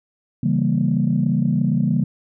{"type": "chord", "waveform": "sine", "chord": "C# diminished seventh", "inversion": "none", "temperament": "equal", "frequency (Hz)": [138.59, 164.81, 196, 233.1], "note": ["C#3", "E3", "G3", "Bb3"], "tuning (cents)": [0, 0, 0, 0], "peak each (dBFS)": -21, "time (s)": [0.43, 2.04], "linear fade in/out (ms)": 5, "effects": ["tanh soft clip ceiling -7 dBFS"]}